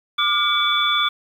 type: tone cluster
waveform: sine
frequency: 1192 / 1420 / 2285 / 3463 Hz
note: D6 / F6 / D7 / A7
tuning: +25 / +28 / -48 / -28 cents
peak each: -21 / -25 / -26 / -19 dBFS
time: 0.18-1.09 s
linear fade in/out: 10 ms
effects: 8-bit